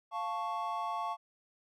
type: chord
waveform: triangle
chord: F augmented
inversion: none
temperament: equal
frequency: 698.5 / 880 / 1108.7 Hz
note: F5 / A5 / C#6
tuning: 0 / 0 / 0 cents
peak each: -37 / -36 / -35 dBFS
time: 0.11-1.17 s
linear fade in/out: 50 ms
effects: none